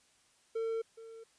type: tone with echo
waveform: triangle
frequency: 451.9 Hz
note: A4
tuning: 46 cents sharp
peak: -30 dBFS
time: 0.55-0.82 s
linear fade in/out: 10 ms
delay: 420 ms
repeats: 1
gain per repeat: -15 dB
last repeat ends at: 1.24 s
effects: white hiss -68 dBFS RMS until 1.38 s + resampled to 22050 Hz